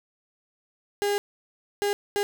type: tone bursts at uneven times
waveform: 35% pulse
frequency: 407.2 Hz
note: G#4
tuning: 34 cents flat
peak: -21 dBFS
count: 3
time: 1.02-1.18 / 1.82-1.93 / 2.16-2.23 s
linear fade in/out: 0 ms
effects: none